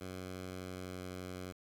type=tone with pitch glide; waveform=10% pulse; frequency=92.5 to 91.65 Hz; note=F#2 to F#2; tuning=0 to -16 cents; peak=-34 dBFS; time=0-1.53 s; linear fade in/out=20 ms; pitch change=-16 cents; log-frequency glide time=0.11-1.06 s; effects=10-bit